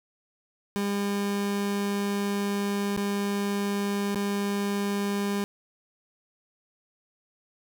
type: tone with dropouts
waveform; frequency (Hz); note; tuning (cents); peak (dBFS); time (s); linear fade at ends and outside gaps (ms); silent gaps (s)
30% pulse; 201.6; G3; +49; -23; 0.76-5.44; 0; 2.964-2.974 / 4.147-4.157
effects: none